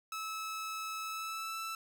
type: tone with pitch glide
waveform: sawtooth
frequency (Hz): 1300 to 1323.5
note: E6 to E6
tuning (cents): -24 to +7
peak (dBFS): -34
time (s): 0.12-1.75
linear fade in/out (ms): 2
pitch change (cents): +31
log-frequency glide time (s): 1.01-1.6
effects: none